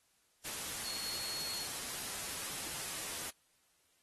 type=tone in noise; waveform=sine; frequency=4328 Hz; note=C#8; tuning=42 cents flat; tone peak=-41 dBFS; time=0.84-1.67 s; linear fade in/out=20 ms; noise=white; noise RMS=-41 dBFS; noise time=0.44-3.31 s; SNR=-3 dB; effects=white hiss -73 dBFS RMS until 4.02 s + AAC 32 kbps